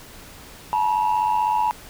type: tone pair together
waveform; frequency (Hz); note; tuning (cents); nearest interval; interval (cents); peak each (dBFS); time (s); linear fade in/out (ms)
sine; 864 / 960; A5 / B5; -32 / -49; major second; 183; -19; 0.73-1.71; 0
effects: tanh soft clip ceiling -14 dBFS + pink hiss -43 dBFS RMS until 1.89 s